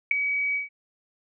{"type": "tone with ADSR envelope", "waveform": "sine", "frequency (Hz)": 2271, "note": "C#7", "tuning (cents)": 41, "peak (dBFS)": -12, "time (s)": [0.11, 0.69], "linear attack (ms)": 4, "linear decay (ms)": 4, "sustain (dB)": -11, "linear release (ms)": 140, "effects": []}